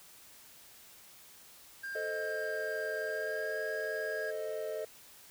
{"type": "tone with pitch glide", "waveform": "triangle", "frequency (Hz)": [1597, 1640], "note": ["G6", "G#6"], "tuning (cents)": [32, -22], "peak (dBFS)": -36, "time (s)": [1.83, 4.31], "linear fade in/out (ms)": 10, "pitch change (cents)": 46, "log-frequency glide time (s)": [2.98, 3.62]}
{"type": "chord", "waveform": "triangle", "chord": "A diminished", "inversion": "none", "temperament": "equal", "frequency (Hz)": [440, 523.3, 622.3], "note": ["A4", "C5", "Eb5"], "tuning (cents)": [0, 0, 0], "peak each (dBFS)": [-37, -41, -36], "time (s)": [1.95, 4.85], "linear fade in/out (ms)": 5}
{"effects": ["white hiss -56 dBFS RMS until 5.3 s"]}